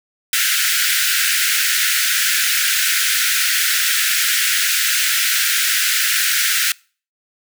pink high-pass noise, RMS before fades -17 dBFS, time 0.33-6.72 s, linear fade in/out 2 ms, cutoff 1400 Hz, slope 96 dB/octave, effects noise-tail reverb RT60 0.4 s tail -25 dB re dry

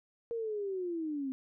sine linear sweep, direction down, 470.8 to 258.4 Hz, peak -33 dBFS, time 0.31-1.32 s, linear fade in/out 0 ms, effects none

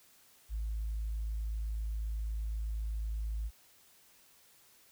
sine tone, 54 Hz, A1, 32 cents flat, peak -32 dBFS, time 0.49-3.51 s, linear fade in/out 50 ms, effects tanh soft clip ceiling -29 dBFS + white hiss -63 dBFS RMS until 4.91 s

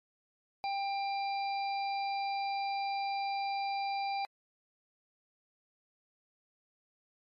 harmonic tone, 793 Hz, G5, 20 cents sharp, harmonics 1 / 3 / 5 / 6, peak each -32 / -42 / -49 / -46 dBFS, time 0.64-4.25 s, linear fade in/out 0 ms, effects MP3 64 kbps

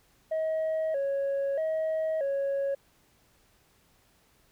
sine tone with vibrato, 593 Hz, D5, 17 cents sharp, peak -24 dBFS, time 0.31-2.75 s, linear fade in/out 10 ms, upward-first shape square, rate 0.79 Hz, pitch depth 120 cents each way, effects tanh soft clip ceiling -25 dBFS + pink hiss -65 dBFS RMS until 4.51 s

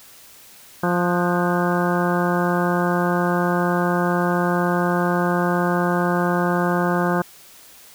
harmonic tone with a mistuned harmonic, 175.8 Hz, F3, 12 cents sharp, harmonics 1 / 2 / 3 / 4 / 5 / 6 / 7 / 8 / 9, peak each -21 / -24 / -26 / -27 / -28 / -29 / -29 / -30 / -31 dBFS, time 0.83-7.22 s, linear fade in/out 5 ms, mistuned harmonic 8, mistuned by +73 cents, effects white hiss -46 dBFS RMS until 7.94 s

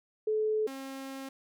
sine / sawtooth tone pair in turn, 431.7 / 269 Hz, A4 / C4, -33 / +48 cents, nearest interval minor sixth, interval 819 cents, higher first, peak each -26 / -35 dBFS, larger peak first, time 0.27-0.67 / 0.67-1.29 s, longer second, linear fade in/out 5 ms, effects none

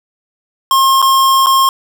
square tone with dropouts, 1071 Hz, C6, 40 cents sharp, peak -8 dBFS, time 0.71-1.69 s, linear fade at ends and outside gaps 1 ms, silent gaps 1.018-1.025 / 1.461-1.468 s, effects none

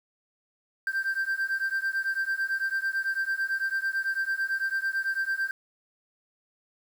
sine beating tone pair, 1568 / 1577 Hz, G6 / G6, 0 / +10 cents, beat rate 9 Hz, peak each -27 dBFS, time 0.87-5.51 s, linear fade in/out 2 ms, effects tanh soft clip ceiling -23 dBFS + 8-bit

